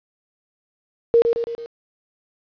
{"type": "tone with echo", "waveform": "sine", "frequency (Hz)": 466.2, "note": "A#4", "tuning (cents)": 0, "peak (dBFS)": -10, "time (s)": [1.14, 1.22], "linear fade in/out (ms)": 0, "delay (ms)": 110, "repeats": 4, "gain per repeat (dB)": -5, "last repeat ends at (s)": 1.66, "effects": ["resampled to 11025 Hz", "8-bit"]}